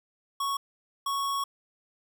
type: tone bursts at uneven times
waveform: square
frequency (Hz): 1108.7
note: C#6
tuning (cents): 0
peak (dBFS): -28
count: 2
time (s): 0.4-0.57 / 1.06-1.44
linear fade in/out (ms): 5
effects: none